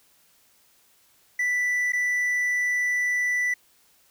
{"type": "tone with dropouts", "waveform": "triangle", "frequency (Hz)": 1975.5, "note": "B6", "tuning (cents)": 0, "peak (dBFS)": -20, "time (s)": [1.39, 3.54], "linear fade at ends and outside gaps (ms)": 5, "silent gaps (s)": [1.922, 1.932], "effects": ["white hiss -61 dBFS RMS until 4.1 s"]}